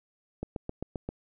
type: click train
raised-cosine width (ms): 2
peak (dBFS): -20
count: 6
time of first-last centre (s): 0.43-1.09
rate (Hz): 7.58
effects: none